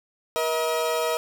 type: tone pair together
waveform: 30% pulse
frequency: 477.3 / 638.4 Hz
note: A#4 / D#5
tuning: +41 / +44 cents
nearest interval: perfect fourth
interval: 503 cents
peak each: -23 dBFS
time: 0.36-1.17 s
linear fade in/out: 0 ms
effects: none